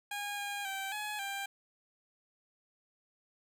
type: tone with pitch steps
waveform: 15% pulse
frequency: 817 / 811 / 778 / 843 / 792 Hz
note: G#5 / G#5 / G5 / G#5 / G5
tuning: -29 / -41 / -13 / +26 / +18 cents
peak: -30 dBFS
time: 0.11-1.46 s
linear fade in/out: 5 ms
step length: 270 ms
effects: none